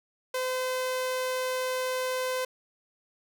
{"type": "tone", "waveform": "sawtooth", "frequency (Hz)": 512, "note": "C5", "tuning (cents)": -38, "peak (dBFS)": -24, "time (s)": [0.34, 2.45], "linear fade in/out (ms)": 5, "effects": []}